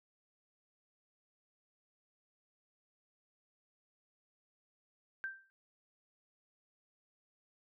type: tone with exponential decay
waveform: sine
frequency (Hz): 1568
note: G6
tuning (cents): 0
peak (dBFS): -34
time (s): 5.24-5.5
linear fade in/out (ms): 0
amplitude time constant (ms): 56
effects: none